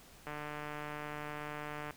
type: click train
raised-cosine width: 0.5 ms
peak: -27 dBFS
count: 245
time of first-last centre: 0.27-1.908 s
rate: 149 Hz
effects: pink hiss -58 dBFS RMS until 1.96 s